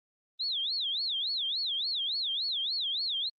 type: tone with vibrato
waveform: sine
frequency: 3729 Hz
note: A#7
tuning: in tune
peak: -29 dBFS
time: 0.39-3.3 s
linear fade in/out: 20 ms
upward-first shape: sine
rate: 3.5 Hz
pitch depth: 290 cents each way
effects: Opus 24 kbps